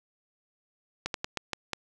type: slowing click train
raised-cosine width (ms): 0.2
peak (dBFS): -13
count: 6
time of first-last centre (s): 1.06-1.733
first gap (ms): 82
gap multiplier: 1.25
effects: none